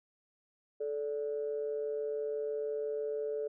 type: tone pair together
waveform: sine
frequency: 436 / 582 Hz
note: A4 / D5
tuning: -16 / -16 cents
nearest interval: perfect fourth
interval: 500 cents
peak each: -33 / -39 dBFS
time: 0.8-3.48 s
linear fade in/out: 10 ms
effects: tanh soft clip ceiling -25 dBFS